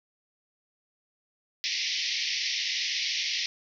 white band-pass noise, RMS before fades -30 dBFS, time 1.64-3.46 s, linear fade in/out 0 ms, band 1900 to 5800 Hz, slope 96 dB/octave, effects none

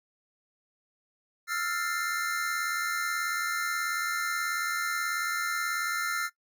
square chord, F major seventh, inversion third, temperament equal with one note detuned, 1318.5 / 1396.9 / 1781.5 / 2093 Hz, E6 / F6 / A6 / C7, 0 / 0 / +21 / 0 cents, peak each -36 / -33 / -36 / -37 dBFS, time 1.47-6.3 s, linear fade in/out 50 ms, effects noise-tail reverb RT60 0.1 s tail -18 dB re dry

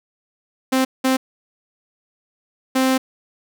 sawtooth tone bursts at uneven times, 261.6 Hz, C4, in tune, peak -11 dBFS, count 3, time 0.72-0.85 / 1.04-1.17 / 2.75-2.98 s, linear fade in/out 10 ms, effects none

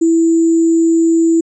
sine tone with sample-and-hold, 329.6 Hz, E4, in tune, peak -8 dBFS, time 0.01-1.41 s, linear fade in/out 10 ms, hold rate 7350 Hz, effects resampled to 24000 Hz

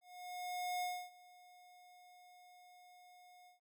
square tone with ADSR envelope, 721 Hz, F#5, 45 cents flat, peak -37 dBFS, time 0.01-3.6 s, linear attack 810 ms, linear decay 280 ms, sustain -23 dB, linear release 130 ms, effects none

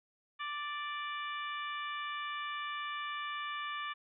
harmonic tone, 587.3 Hz, D5, in tune, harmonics 2 / 3 / 4 / 5 / 6, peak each -39 / -43 / -45 / -47 / -49 dBFS, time 0.39-3.94 s, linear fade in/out 20 ms, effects none

